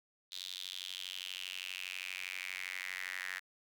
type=tone with high-pass filter sweep; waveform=square; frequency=46.23 Hz; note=F#1; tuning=1 cent flat; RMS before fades=-43 dBFS; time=0.31-3.4 s; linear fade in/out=20 ms; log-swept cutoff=3800 to 1800 Hz; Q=5.2; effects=none